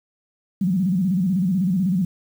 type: tone with vibrato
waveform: sine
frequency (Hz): 184.8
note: F#3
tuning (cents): -2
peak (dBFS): -17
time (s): 0.61-2.05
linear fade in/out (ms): 5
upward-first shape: square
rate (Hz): 16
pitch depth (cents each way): 120
effects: 8-bit